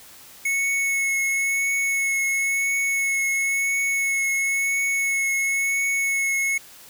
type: tone with vibrato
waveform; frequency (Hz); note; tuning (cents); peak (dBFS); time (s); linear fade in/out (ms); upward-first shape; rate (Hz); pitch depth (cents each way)
square; 2198; C#7; -15; -21; 0.45-6.58; 5; triangle; 0.97; 16
effects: white hiss -46 dBFS RMS until 6.89 s